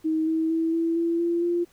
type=tone with pitch steps; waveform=sine; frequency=316.5 / 321.3 / 326.2 / 331.1 / 336.1 / 341.2 / 346.3 Hz; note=D#4 / E4 / E4 / E4 / E4 / F4 / F4; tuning=+30 / -44 / -18 / +8 / +34 / -40 / -15 cents; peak=-21 dBFS; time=0.04-1.65 s; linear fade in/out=20 ms; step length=230 ms; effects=pink hiss -60 dBFS RMS until 1.72 s